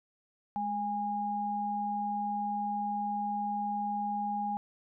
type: tone pair together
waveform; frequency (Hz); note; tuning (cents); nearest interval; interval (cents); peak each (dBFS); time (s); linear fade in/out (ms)
sine; 208.5 / 819.7; G#3 / G#5; +7 / -23; 2 octaves; 2370; -37 / -31; 0.56-4.57; 0
effects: none